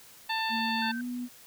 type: harmonic tone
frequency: 890 Hz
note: A5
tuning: 20 cents sharp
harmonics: 1 / 2 / 3 / 4 / 5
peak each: -31 / -34 / -36 / -37 / -38 dBFS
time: 0.29-0.92 s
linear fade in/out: 10 ms
type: tone with pitch glide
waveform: sine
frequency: 226.9 to 246 Hz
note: A#3 to B3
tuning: -47 to -7 cents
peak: -32 dBFS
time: 0.49-1.29 s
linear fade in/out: 50 ms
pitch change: +140 cents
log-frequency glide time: 0.89-1.03 s
type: tone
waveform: sine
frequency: 1551 Hz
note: G6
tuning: 19 cents flat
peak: -37 dBFS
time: 0.82-1.01 s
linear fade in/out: 2 ms
effects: white hiss -53 dBFS RMS until 1.46 s